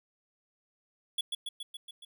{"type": "tone with echo", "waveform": "square", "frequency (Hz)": 3383, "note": "G#7", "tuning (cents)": 31, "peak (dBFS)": -29, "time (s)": [1.18, 1.21], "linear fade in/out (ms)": 5, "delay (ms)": 140, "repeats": 6, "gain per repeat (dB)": -3, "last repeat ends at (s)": 2.05, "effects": []}